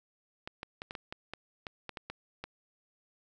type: clicks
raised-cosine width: 0.3 ms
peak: -23 dBFS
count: 12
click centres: 0.475 / 0.631 / 0.819 / 0.909 / 0.952 / 1.125 / 1.336 / 1.668 / 1.893 / 1.972 / 2.1 / 2.44 s
effects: none